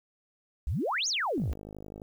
sine exponential two-way sweep, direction up then down, 54.8 to 6860 to 54.8 Hz, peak -27 dBFS, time 0.67-1.53 s, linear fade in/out 0 ms, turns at 1.08 s
click train, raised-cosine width 2 ms, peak -30 dBFS, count 34, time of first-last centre 1.38-2.018 s, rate 51.7 Hz
effects 10-bit

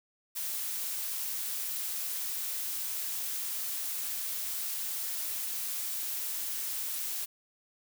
blue noise, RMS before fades -35 dBFS, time 0.35-7.26 s, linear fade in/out 20 ms, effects none

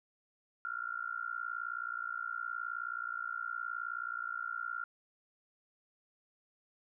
sine tone with amplitude modulation, 1396.9 Hz, F6, in tune, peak -32 dBFS, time 0.65-4.84 s, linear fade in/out 0 ms, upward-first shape sine, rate 59.1 Hz, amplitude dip 100%, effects none

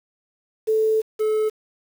sine / triangle tone pair in turn, 438.3 / 432 Hz, A4 / A4, -7 / -32 cents, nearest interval unison, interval 25 cents, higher first, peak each -16 dBFS, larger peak neither, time 0.67-1.02 / 1.19-1.5 s, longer first, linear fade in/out 20 ms, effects 7-bit

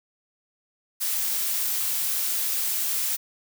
blue noise, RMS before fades -26 dBFS, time 1-3.17 s, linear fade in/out 20 ms, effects none

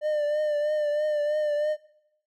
triangle tone with vibrato, 599 Hz, D5, 34 cents sharp, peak -21 dBFS, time 0.01-1.77 s, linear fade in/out 50 ms, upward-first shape triangle, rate 3.1 Hz, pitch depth 43 cents each way, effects noise-tail reverb RT60 0.8 s tail -21 dB re dry

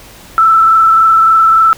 sine tone with frequency modulation, 1323 Hz, E6, 6 cents sharp, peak -4 dBFS, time 0.38-1.73 s, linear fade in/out 0 ms, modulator 23.5 Hz, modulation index 0.84, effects pink hiss -36 dBFS RMS until 1.77 s

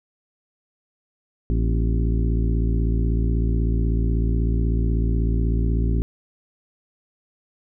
harmonic tone with a mistuned harmonic, 56.2 Hz, A1, 37 cents sharp, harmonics 1 / 2 / 3 / 4 / 5 / 6 / 7, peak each -19 / -25 / -29 / -31 / -33 / -35 / -36 dBFS, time 1.5-6.02 s, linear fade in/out 0 ms, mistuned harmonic 4, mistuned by +120 cents, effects none

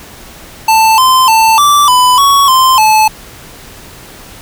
square tone with pitch steps, 885 / 1034 / 890 / 1166 / 1000 / 1117 / 1041 / 867 Hz, A5 / C6 / A5 / D6 / B5 / C#6 / C6 / A5, +10 / -21 / +20 / -13 / +21 / +13 / -9 / -26 cents, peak -5 dBFS, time 0.68-3.08 s, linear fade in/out 5 ms, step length 300 ms, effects pink hiss -33 dBFS RMS until 4.41 s

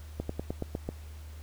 slowing click train, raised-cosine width 2 ms, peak -19 dBFS, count 7, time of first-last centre 0.2-0.89 s, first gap 94 ms, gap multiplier 1.08, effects added 76 Hz sine -42 dBFS peak until 1.42 s + pink hiss -56 dBFS RMS until 1.42 s

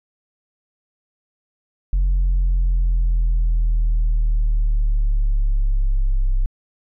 sine linear sweep, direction down, 45.1 to 32.16 Hz, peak -12 dBFS, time 1.93-6.46 s, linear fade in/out 0 ms, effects tanh soft clip ceiling -13 dBFS

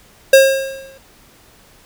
square tone with exponential decay, 538 Hz, C5, 48 cents sharp, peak -3 dBFS, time 0.33-0.98 s, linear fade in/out 5 ms, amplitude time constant 140 ms, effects pink hiss -48 dBFS RMS until 1.85 s

